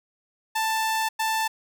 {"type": "tone bursts at uneven times", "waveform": "sawtooth", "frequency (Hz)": 884, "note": "A5", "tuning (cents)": 8, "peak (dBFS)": -19, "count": 2, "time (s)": [[0.55, 1.09], [1.19, 1.48]], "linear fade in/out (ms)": 10, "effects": []}